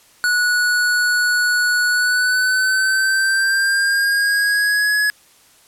square tone with pitch glide, 1468 to 1686.3 Hz, F#6 to G#6, -14 to +26 cents, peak -15 dBFS, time 0.24-5.1 s, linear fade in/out 0 ms, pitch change +240 cents, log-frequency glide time 1.89-4.97 s, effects white hiss -51 dBFS RMS until 5.67 s + low-pass 12000 Hz 12 dB/octave

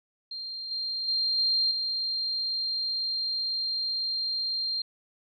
sine tone with level steps, 4186 Hz, C8, in tune, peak -34 / -29 / -24 / -22 / -27 dBFS, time 0.31-4.82 s, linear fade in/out 5 ms, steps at 0.71 / 1.08 / 1.38 / 1.71 s, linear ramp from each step 2 ms, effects none

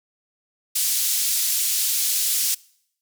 white band-pass noise, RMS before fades -22 dBFS, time 0.75-2.55 s, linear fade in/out 10 ms, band 4100 to 15000 Hz, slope 12 dB/octave, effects noise-tail reverb RT60 0.7 s tail -24 dB re dry

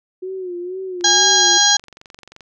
sine tone with vibrato, 364.7 Hz, F#4, 25 cents flat, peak -24 dBFS, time 0.22-1.58 s, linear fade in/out 10 ms, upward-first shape sine, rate 2.1 Hz, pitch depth 75 cents each way
click train, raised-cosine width 0.2 ms, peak -23 dBFS, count 33, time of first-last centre 1.01-2.407 s, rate 22.9 Hz
harmonic tone, 817 Hz, G#5, 29 cents flat, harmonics 1 / 2 / 4 / 5 / 6 / 7 / 8, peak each -20 / -19 / -17 / -17 / -23 / -19 / -17 dBFS, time 1.04-1.77 s, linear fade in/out 5 ms
effects none

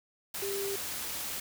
sine tone in noise, 396.7 Hz, G4, 21 cents sharp, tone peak -33 dBFS, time 0.42-0.76 s, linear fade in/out 5 ms, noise white, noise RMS -37 dBFS, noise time 0.34-1.4 s, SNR +1 dB, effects none

